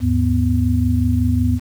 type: tone cluster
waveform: sine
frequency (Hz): 78.4 / 103.8 / 247.6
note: D#2 / G#2 / B3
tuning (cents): +14 / 0 / +5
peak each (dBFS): -18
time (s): 0-1.6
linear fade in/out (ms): 50
effects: 7-bit